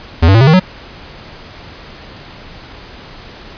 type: tone with pitch steps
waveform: square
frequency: 82.41 / 96.88 / 113.88 / 133.88 / 157.38 / 185 Hz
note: E2 / G2 / A#2 / C3 / D#3 / F#3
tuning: 0 / -20 / -40 / +40 / +20 / 0 cents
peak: -5 dBFS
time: 0.22-0.598 s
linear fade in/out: 10 ms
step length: 63 ms
effects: pink hiss -34 dBFS RMS until 3.57 s + resampled to 11025 Hz